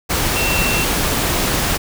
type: tone in noise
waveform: sine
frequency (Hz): 2700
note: E7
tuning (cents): +41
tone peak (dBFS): -20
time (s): 0.35-0.85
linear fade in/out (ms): 20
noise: pink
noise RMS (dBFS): -18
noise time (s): 0.09-1.78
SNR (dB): -5
effects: none